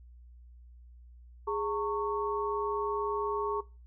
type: tone cluster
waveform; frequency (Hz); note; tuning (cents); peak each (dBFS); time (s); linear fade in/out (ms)
sine; 414.1 / 909 / 1107; G#4 / A#5 / C#6; -5 / -44 / -3; -32 / -35 / -34; 1.47-3.61; 10
effects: noise-tail reverb RT60 0.3 s tail -20 dB re dry + added 60 Hz sine -50 dBFS peak until 3.86 s